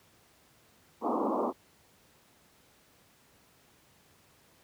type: band-pass noise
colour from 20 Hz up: pink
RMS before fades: -30 dBFS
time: 1.01-1.53 s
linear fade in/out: 50 ms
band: 210 to 1200 Hz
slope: 96 dB/octave
effects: pink hiss -63 dBFS RMS until 4.63 s + high-pass 80 Hz 12 dB/octave